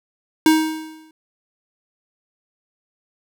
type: tone with exponential decay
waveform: square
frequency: 315.2 Hz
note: D#4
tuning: 23 cents sharp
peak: -9 dBFS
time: 0.46-1.11 s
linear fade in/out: 2 ms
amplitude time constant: 140 ms
effects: none